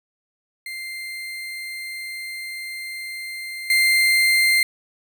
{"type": "tone with level steps", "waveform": "35% pulse", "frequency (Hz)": 2093, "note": "C7", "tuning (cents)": 0, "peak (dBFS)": [-28, -13], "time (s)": [0.66, 4.63], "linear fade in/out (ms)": 2, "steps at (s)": 3.7, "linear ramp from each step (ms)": 2, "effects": []}